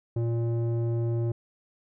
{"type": "tone with low-pass filter", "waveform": "square", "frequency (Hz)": 116.54, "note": "A#2", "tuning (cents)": 0, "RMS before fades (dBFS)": -27, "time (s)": [0.16, 1.32], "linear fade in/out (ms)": 5, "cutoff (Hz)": 440, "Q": 1.2, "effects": []}